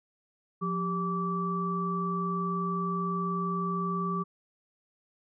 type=tone cluster; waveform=sine; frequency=176.7 / 395.5 / 1158 Hz; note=F3 / G4 / D6; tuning=+21 / +15 / -25 cents; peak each=-31 / -37 / -31 dBFS; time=0.61-4.24 s; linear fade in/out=20 ms; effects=none